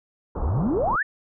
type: low-pass noise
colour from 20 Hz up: pink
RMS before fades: -30 dBFS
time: 0.35-0.96 s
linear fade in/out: 5 ms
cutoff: 1200 Hz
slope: 48 dB/octave
type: exponential sweep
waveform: sine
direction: up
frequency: 55 to 1885 Hz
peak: -20 dBFS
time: 0.42-1.03 s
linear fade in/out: 10 ms
effects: none